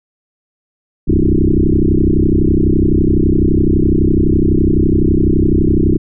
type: tone with frequency modulation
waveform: sine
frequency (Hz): 146.83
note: D3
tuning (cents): 0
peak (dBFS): -8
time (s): 1.07-5.98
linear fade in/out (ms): 20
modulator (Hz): 31.9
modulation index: 6.8
effects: none